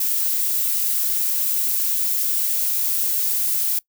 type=noise; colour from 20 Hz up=violet; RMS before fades=-21 dBFS; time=0-3.79 s; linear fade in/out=5 ms; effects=noise-tail reverb RT60 0.1 s tail -22 dB re dry